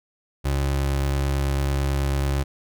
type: tone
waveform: 30% pulse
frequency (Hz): 69.1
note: C#2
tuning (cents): -5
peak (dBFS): -18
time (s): 0.44-2.44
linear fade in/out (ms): 20
effects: none